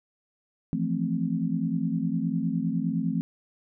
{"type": "chord", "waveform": "sine", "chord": "F major seventh", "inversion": "third", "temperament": "equal", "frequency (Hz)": [164.81, 174.61, 220, 261.6], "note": ["E3", "F3", "A3", "C4"], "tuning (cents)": [0, 0, 0, 0], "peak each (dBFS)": -30, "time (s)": [0.73, 3.21], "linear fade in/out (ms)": 0, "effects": []}